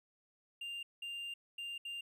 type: tone bursts at uneven times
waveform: triangle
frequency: 2794 Hz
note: F7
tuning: in tune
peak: -39 dBFS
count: 4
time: 0.61-0.83 / 1.02-1.34 / 1.58-1.78 / 1.85-2.01 s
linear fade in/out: 5 ms
effects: none